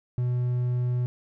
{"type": "tone", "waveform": "triangle", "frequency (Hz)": 123.47, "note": "B2", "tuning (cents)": 0, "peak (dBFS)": -21, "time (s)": [0.18, 1.06], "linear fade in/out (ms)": 0, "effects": []}